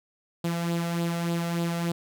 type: tone with flanger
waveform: sawtooth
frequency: 169.8 Hz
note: F3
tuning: 48 cents flat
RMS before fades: -28 dBFS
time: 0.44-1.92 s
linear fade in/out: 5 ms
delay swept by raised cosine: 0.24 to 1.54 ms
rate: 3.4 Hz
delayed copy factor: +0.5
effects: none